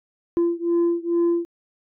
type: beating tone pair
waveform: sine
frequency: 340.8 / 343.1 Hz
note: F4 / F4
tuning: -42 / -31 cents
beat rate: 2.3 Hz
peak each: -19 / -20 dBFS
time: 0.37-1.45 s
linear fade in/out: 0 ms
effects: tanh soft clip ceiling -15 dBFS